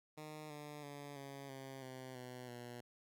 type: tone with pitch steps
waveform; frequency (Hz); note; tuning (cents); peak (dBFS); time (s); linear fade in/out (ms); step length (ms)
10% pulse; 153.3 / 148.25 / 143.36 / 138.64 / 134.07 / 129.66 / 125.38 / 121.25; D#3 / D3 / D3 / C#3 / C3 / C3 / B2 / B2; -25 / +17 / -41 / +1 / +43 / -15 / +27 / -31; -40; 0.17-2.81; 10; 330
effects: none